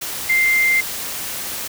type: tone in noise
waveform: sine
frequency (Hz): 2093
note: C7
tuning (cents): 0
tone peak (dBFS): -13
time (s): 0.29-0.81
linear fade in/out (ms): 10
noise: white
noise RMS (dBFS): -27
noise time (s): 0.01-1.68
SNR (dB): +11
effects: none